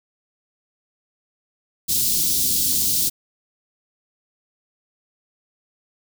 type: band-stop noise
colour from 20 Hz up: white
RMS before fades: -20 dBFS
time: 1.88-3.1 s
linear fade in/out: 20 ms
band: 320 to 3900 Hz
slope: 24 dB/octave
effects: none